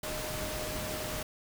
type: tone in noise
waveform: sine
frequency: 616 Hz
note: D#5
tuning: 17 cents flat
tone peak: -40 dBFS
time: 0.03-1.23 s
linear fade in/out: 5 ms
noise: pink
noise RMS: -37 dBFS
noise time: 0.03-1.23 s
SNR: -6 dB
effects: none